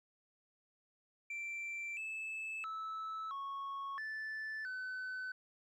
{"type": "tone with pitch steps", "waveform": "sine", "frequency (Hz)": [2347, 2617, 1307, 1103, 1753, 1512], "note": ["D7", "E7", "E6", "C#6", "A6", "F#6"], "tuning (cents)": [-2, -13, -15, -9, -7, 37], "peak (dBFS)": -37, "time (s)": [1.3, 5.32], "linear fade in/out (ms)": 5, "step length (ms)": 670, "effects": ["tanh soft clip ceiling -39 dBFS", "13-bit"]}